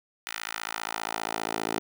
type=tone with high-pass filter sweep; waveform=10% pulse; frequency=55 Hz; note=A1; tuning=in tune; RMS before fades=-33 dBFS; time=0.27-1.79 s; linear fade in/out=0 ms; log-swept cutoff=1800 to 390 Hz; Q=1.2; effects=none